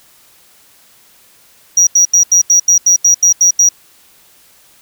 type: tone bursts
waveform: sine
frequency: 5760 Hz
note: F#8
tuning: 47 cents flat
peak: -3 dBFS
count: 11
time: 1.77-3.69 s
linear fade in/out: 5 ms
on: 100 ms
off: 82 ms
effects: tanh soft clip ceiling -3 dBFS + white hiss -47 dBFS RMS until 4.81 s